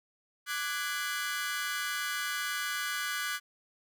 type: chord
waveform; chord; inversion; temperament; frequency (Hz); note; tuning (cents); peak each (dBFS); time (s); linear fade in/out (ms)
sawtooth; G# half-diminished seventh; second; equal with one note detuned; 1174.7 / 1480 / 1661.2 / 2023; D6 / F#6 / G#6 / B6; 0 / 0 / 0 / +41; -35 / -32 / -34 / -37; 0.46-3.4; 50
effects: none